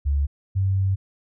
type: tone pair in turn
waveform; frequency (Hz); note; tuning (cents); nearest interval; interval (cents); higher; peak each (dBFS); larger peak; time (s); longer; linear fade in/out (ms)
sine; 70.7 / 96.33; C#2 / G2; +35 / -30; perfect fourth; 535; second; -18; neither; 0.05-0.27 / 0.55-0.96; second; 20
effects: none